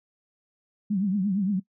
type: tone with vibrato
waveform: sine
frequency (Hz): 196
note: G3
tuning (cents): 0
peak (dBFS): -22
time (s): 0.9-1.6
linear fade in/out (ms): 10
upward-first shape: triangle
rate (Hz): 8.7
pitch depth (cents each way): 160
effects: noise-tail reverb RT60 0.1 s tail -21 dB re dry